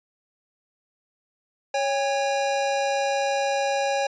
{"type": "tone pair together", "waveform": "square", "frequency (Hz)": [554.7, 808], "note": ["C#5", "G#5"], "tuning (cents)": [1, -48], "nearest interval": "perfect fifth", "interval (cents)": 651, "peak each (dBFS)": [-25, -26], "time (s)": [1.74, 4.07], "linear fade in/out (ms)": 5, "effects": ["resampled to 16000 Hz"]}